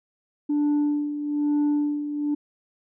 sine tone with tremolo, 293.7 Hz, D4, in tune, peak -16 dBFS, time 0.49-2.35 s, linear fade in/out 10 ms, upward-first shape sine, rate 1.1 Hz, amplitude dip 70%, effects tanh soft clip ceiling -18 dBFS

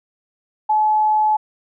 sine tone, 857 Hz, A5, 46 cents flat, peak -13 dBFS, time 0.69-1.37 s, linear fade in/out 10 ms, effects none

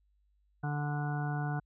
harmonic tone, 146.83 Hz, D3, in tune, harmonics 1 / 2 / 3 / 5 / 6 / 7 / 8 / 9 / 10, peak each -32 / -43 / -48 / -40 / -49 / -49 / -52 / -53 / -43 dBFS, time 0.63-1.6 s, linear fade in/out 10 ms, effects added 50 Hz sine -68 dBFS peak until 1.65 s

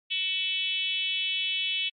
sine tone with frequency modulation, 3000 Hz, F#7, 23 cents sharp, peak -26 dBFS, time 0.1-1.9 s, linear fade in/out 20 ms, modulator 374 Hz, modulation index 1.4, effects AAC 64 kbps

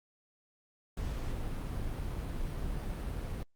brown noise, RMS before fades -36 dBFS, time 0.97-3.43 s, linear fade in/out 2 ms, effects Opus 48 kbps

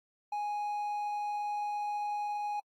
triangle tone, 830 Hz, G#5, 1 cent flat, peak -30 dBFS, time 0.32-2.6 s, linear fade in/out 5 ms, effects AAC 48 kbps

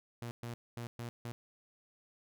sawtooth tone bursts at uneven times, 118.5 Hz, A#2, 29 cents sharp, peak -36 dBFS, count 5, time 0.22-0.31 / 0.43-0.54 / 0.77-0.87 / 0.99-1.09 / 1.25-1.32 s, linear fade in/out 0 ms, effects none

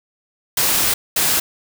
white noise bursts at uneven times, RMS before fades -17 dBFS, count 2, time 0.57-0.94 / 1.16-1.4 s, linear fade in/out 5 ms, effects none

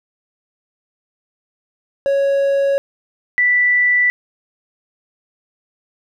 triangle / sine tone pair in turn, 554.4 / 1971.8 Hz, C#5 / B6, 0 / -3 cents, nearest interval octave + minor seventh, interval 2197 cents, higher second, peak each -11 dBFS, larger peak neither, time 2.06-2.78 / 3.38-4.1 s, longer neither, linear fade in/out 0 ms, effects none

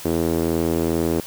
sawtooth tone with band-pass filter, 82.41 Hz, E2, in tune, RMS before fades -21 dBFS, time 0.05-1.2 s, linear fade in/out 0 ms, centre 370 Hz, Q 1.9, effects white hiss -37 dBFS RMS until 1.26 s

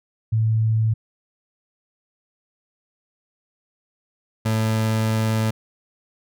sine / 30% pulse tone pair in turn, 110.8 / 110.3 Hz, A2 / A2, +13 / +5 cents, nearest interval unison, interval 8 cents, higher first, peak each -16 dBFS, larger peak neither, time 0.32-0.94 / 4.45-5.51 s, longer second, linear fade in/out 10 ms, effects none

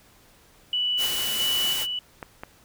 sine tone with tremolo, 2960 Hz, F#7, in tune, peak -22 dBFS, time 0.73-1.99 s, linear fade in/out 2 ms, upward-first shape square, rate 1.5 Hz, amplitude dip 40%
white noise, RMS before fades -30 dBFS, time 0.97-1.87 s, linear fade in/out 50 ms
clicks, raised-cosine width 0.5 ms, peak -19 dBFS, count 2, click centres 2.228 / 2.435 s
effects pink hiss -56 dBFS RMS until 2.64 s

